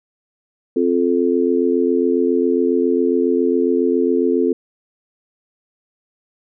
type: chord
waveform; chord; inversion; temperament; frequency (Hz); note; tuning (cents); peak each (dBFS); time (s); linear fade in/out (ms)
sine; F major; second; just; 261.9 / 349.2 / 436.5; C4 / F4 / A4; +2 / 0 / -14; -18; 0.76-4.53; 5
effects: none